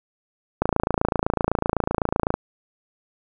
click train, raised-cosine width 1 ms, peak -5 dBFS, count 49, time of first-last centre 0.62-2.34 s, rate 27.9 Hz, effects none

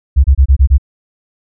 sine tone bursts, 67.6 Hz, C#2, 43 cents flat, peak -3 dBFS, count 6, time 0.16-0.782 s, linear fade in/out 20 ms, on 82 ms, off 26 ms, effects none

